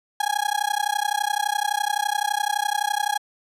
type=tone with amplitude modulation; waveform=35% pulse; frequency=827 Hz; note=G#5; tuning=8 cents flat; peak=-16 dBFS; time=0.2-3.18 s; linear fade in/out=5 ms; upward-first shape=sine; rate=31.8 Hz; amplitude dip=100%; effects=resampled to 32000 Hz